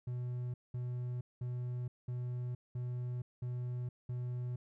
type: tone bursts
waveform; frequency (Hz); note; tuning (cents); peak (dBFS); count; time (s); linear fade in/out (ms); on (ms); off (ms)
triangle; 123.47; B2; 0; -34; 7; 0.07-4.56; 5; 470; 200
effects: none